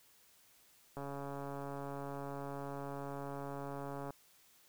click train, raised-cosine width 1 ms, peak -30 dBFS, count 440, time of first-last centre 0.97-4.106 s, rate 140 Hz, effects white hiss -66 dBFS RMS until 4.68 s

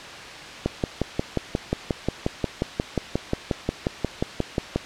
click train, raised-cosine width 2 ms, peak -8 dBFS, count 24, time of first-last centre 0.66-4.76 s, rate 5.61 Hz, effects white hiss -37 dBFS RMS until 4.85 s + low-pass 4000 Hz 12 dB/octave

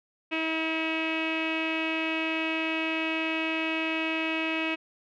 sawtooth tone with low-pass filter, 321.2 Hz, E4, 45 cents flat, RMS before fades -29 dBFS, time 0.31-4.76 s, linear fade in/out 20 ms, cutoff 2600 Hz, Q 7.5, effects none

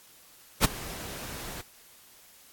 pink noise with ADSR envelope, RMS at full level -18 dBFS, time 0.61-1.62 s, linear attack 36 ms, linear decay 16 ms, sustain -21 dB, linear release 13 ms, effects white hiss -55 dBFS RMS until 2.52 s + AAC 64 kbps

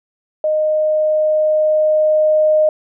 sine tone with level ramp, 617 Hz, D#5, 15 cents flat, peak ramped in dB -13 to -9 dBFS, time 0.44-2.69 s, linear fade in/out 2 ms, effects none

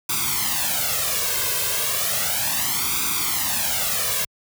white noise with flanger, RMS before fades -23 dBFS, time 0.09-4.25 s, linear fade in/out 5 ms, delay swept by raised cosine 0.83 to 1.93 ms, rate 0.34 Hz, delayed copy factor +0.9, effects high-pass 60 Hz 12 dB/octave

